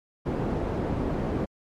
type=low-pass noise; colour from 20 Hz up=white; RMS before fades=-28 dBFS; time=0.25-1.46 s; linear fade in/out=20 ms; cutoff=420 Hz; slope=12 dB/octave; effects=MP3 64 kbps